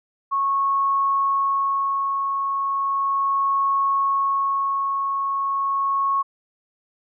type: tone with tremolo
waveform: sine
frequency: 1100 Hz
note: C#6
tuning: 14 cents flat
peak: -17 dBFS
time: 0.31-6.23 s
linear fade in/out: 20 ms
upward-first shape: sine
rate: 0.36 Hz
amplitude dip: 35%
effects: none